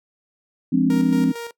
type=chord; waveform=sine; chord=D half-diminished seventh; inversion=first; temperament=equal with one note detuned; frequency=172.71 / 207.7 / 261.6 / 293.7 Hz; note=F3 / Ab3 / C4 / D4; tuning=-19 / 0 / 0 / 0 cents; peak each=-22 / -23 / -17 / -23 dBFS; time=0.72-1.32 s; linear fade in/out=10 ms
type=tone with tremolo; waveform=sawtooth; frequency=468.3 Hz; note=A#4; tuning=8 cents sharp; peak=-25 dBFS; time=0.9-1.51 s; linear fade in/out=2 ms; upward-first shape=square; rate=4.4 Hz; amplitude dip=55%
effects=noise-tail reverb RT60 0.1 s tail -21 dB re dry